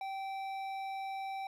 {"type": "tone with hard clipping", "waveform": "sine", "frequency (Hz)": 776, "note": "G5", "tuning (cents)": -18, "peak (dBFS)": -39, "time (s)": [0.01, 1.47], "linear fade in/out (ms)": 2, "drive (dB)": 10, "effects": []}